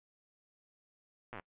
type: slowing click train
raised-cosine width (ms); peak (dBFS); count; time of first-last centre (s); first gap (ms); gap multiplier
0.5; -29; 8; 1.33-1.397; 8; 1.06
effects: noise-tail reverb RT60 0.1 s tail -26 dB re dry + resampled to 8000 Hz